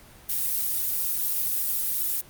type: noise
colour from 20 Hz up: violet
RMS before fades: -26 dBFS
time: 0.29-2.21 s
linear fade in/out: 5 ms
effects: pink hiss -50 dBFS RMS until 2.29 s + Opus 24 kbps